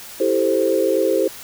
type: chord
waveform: sine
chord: A minor seventh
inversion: second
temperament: equal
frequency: 329.6 / 392 / 440 / 523.3 Hz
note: E4 / G4 / A4 / C5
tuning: 0 / 0 / 0 / 0 cents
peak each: -22 / -20 / -22 / -19 dBFS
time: 0.2-1.28 s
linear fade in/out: 5 ms
effects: white hiss -37 dBFS RMS until 1.43 s